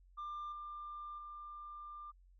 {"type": "tone with level steps", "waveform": "sine", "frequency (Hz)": 1193, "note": "D6", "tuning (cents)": 27, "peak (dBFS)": [-39, -43, -46], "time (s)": [0.17, 2.12], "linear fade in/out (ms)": 20, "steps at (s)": [0.52, 1.18], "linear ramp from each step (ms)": 5, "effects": ["tanh soft clip ceiling -40 dBFS", "added 45 Hz sine -61 dBFS peak until 2.39 s"]}